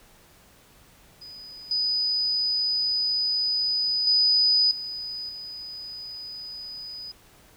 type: tone with level steps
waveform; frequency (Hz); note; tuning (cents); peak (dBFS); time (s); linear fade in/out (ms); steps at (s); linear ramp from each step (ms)
sine; 4978; D#8; 0; -40 / -22 / -17 / -31 / -35; 1.21-7.12; 10; 1.71 / 4.07 / 4.71 / 5.29; 2
effects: pink hiss -55 dBFS RMS until 7.56 s